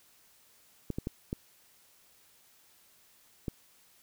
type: clicks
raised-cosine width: 3 ms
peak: -20 dBFS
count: 5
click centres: 0.903 / 0.985 / 1.071 / 1.329 / 3.482 s
effects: white hiss -63 dBFS RMS until 4.02 s

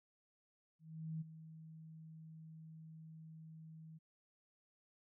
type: tone with ADSR envelope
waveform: sine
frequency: 159.6 Hz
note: D#3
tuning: 44 cents sharp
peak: -39 dBFS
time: 0.79-3.99 s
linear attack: 420 ms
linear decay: 18 ms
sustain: -13 dB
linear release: 22 ms
effects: none

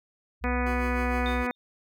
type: tone with pitch glide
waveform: sine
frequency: 63.2 to 62.51 Hz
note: B1 to B1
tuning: +41 to +22 cents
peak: -28 dBFS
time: 0.41-1.46 s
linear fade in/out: 50 ms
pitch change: -19 cents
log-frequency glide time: 0.65-1.03 s
type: harmonic tone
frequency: 246.9 Hz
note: B3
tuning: in tune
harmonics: 1 / 2 / 3 / 4 / 5 / 6 / 7 / 8 / 9 / 10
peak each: -30 / -33 / -35 / -36 / -37 / -38 / -38 / -39 / -40 / -40 dBFS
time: 0.44-1.51 s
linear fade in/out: 0 ms
type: tone with tremolo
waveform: 20% pulse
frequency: 371.2 Hz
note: F#4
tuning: 6 cents sharp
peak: -33 dBFS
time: 0.66-1.47 s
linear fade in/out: 5 ms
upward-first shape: sine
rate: 6.5 Hz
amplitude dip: 55%
type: tone with exponential decay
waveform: sine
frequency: 3639 Hz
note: A#7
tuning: 42 cents flat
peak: -33 dBFS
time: 1.26-1.55 s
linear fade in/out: 0 ms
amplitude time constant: 61 ms
effects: none

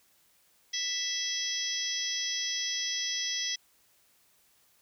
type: harmonic tone with a mistuned harmonic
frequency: 659.3 Hz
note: E5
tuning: in tune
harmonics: 3 / 4 / 5 / 6 / 7 / 8 / 9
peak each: -38 / -47 / -35 / -43 / -44 / -35 / -36 dBFS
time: 0.73-3.56 s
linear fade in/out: 10 ms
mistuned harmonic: 8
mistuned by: -19 cents
effects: white hiss -66 dBFS RMS until 4.81 s

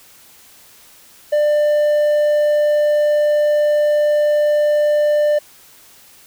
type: tone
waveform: triangle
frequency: 595 Hz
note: D5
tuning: 22 cents sharp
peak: -10 dBFS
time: 1.32-5.39 s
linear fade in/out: 10 ms
effects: white hiss -46 dBFS RMS until 6.26 s

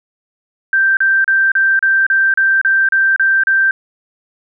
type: tone bursts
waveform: sine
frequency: 1568 Hz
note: G6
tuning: in tune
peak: -9 dBFS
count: 11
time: 0.73-3.71 s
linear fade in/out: 2 ms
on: 240 ms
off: 34 ms
effects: none

